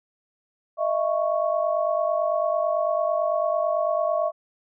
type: tone cluster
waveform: sine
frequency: 621 / 670 / 1108 Hz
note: D#5 / E5 / C#6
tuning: -3 / +28 / -1 cents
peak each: -24 / -24 / -29 dBFS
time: 0.77-4.32 s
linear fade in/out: 50 ms
effects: none